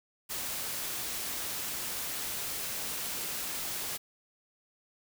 white noise, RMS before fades -36 dBFS, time 0.29-3.98 s, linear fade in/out 20 ms, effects none

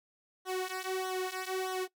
sawtooth tone with flanger, 373.5 Hz, F#4, 16 cents sharp, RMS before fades -35 dBFS, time 0.45-1.88 s, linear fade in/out 50 ms, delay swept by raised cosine 0.41 to 3.01 ms, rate 1.6 Hz, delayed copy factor -0.9, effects noise-tail reverb RT60 0.1 s tail -19 dB re dry

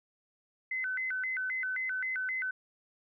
sine tone with vibrato, 1760 Hz, A6, in tune, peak -31 dBFS, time 0.71-2.51 s, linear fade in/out 5 ms, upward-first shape square, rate 3.8 Hz, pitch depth 260 cents each way, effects none

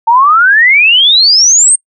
sine exponential sweep, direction up, 889 to 8790 Hz, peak -3 dBFS, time 0.07-1.76 s, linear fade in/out 10 ms, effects noise-tail reverb RT60 0.1 s tail -26 dB re dry

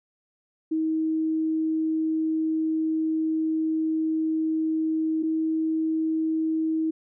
sine tone pair in turn, 317.5 / 318.8 Hz, D#4 / D#4, +35 / +42 cents, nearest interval unison, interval 7 cents, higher second, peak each -22 dBFS, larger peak neither, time 0.71-5.23 / 5.23-6.91 s, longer first, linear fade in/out 10 ms, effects none

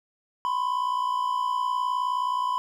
triangle tone pair together, 996.7 / 1056 Hz, B5 / C6, +16 / +16 cents, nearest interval minor second, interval 100 cents, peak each -23 / -28 dBFS, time 0.45-2.58 s, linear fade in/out 0 ms, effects none

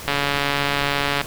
click train, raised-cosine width 0.3 ms, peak -4 dBFS, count 162, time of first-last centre 0.08-1.214 s, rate 142 Hz, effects pink hiss -34 dBFS RMS until 1.26 s

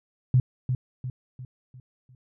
sine tone with echo, 127 Hz, B2, 49 cents sharp, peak -15 dBFS, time 0.34-0.4 s, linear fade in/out 2 ms, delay 350 ms, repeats 5, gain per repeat -7 dB, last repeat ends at 2.15 s, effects none

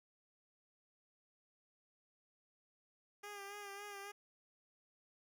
10% pulse tone with vibrato, 404.5 Hz, G#4, 46 cents flat, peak -39 dBFS, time 3.23-4.12 s, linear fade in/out 10 ms, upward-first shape sine, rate 3.6 Hz, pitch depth 39 cents each way, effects none

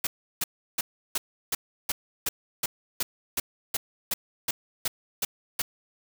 white noise bursts, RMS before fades -27 dBFS, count 16, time 0.04-5.62 s, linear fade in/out 5 ms, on 30 ms, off 340 ms, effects none

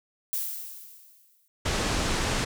violet noise with exponential decay, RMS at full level -28 dBFS, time 0.33-1.48 s, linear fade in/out 0 ms, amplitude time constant 250 ms
pink low-pass noise, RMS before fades -27 dBFS, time 1.65-2.45 s, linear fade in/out 10 ms, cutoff 8200 Hz, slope 24 dB/octave
effects none

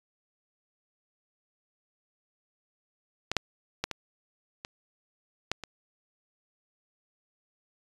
clicks, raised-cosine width 0.2 ms, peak -12 / -6 / -11 / -16 / -20 / -10 / -21 dBFS, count 7, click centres 3.316 / 3.367 / 3.84 / 3.913 / 4.649 / 5.516 / 5.637 s, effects resampled to 24000 Hz

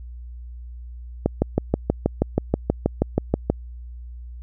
click train, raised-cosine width 2 ms, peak -4 dBFS, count 15, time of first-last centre 1.26-3.5 s, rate 6.25 Hz, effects added 60 Hz sine -34 dBFS peak until 4.42 s

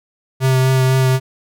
square tone with vibrato, 130.81 Hz, C3, in tune, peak -12 dBFS, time 0.4-1.2 s, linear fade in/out 50 ms, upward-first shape triangle, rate 4 Hz, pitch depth 17 cents each way, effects none

